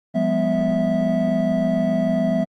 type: tone cluster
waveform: triangle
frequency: 176.2 / 203.2 / 248.2 / 655 Hz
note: F3 / G#3 / B3 / E5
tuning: +16 / -38 / +9 / -11 cents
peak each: -22 / -21 / -21 / -20 dBFS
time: 0.14-2.45 s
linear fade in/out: 20 ms
effects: Opus 32 kbps